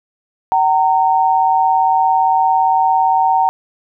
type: tone pair together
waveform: sine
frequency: 762.4 / 920 Hz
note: G5 / A#5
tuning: -48 / -23 cents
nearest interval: minor third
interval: 325 cents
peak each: -13 dBFS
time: 0.52-3.49 s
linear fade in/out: 0 ms
effects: none